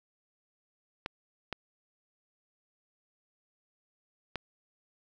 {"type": "clicks", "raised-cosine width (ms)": 0.3, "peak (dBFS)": -18, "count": 3, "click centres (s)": [1.061, 1.527, 4.357], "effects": []}